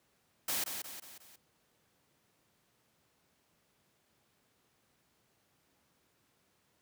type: noise with echo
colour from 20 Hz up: white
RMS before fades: -34 dBFS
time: 0.48-0.64 s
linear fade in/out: 5 ms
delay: 180 ms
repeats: 4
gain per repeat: -6 dB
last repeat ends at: 1.36 s
effects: pink hiss -73 dBFS RMS until 6.81 s + high-pass 100 Hz 12 dB/octave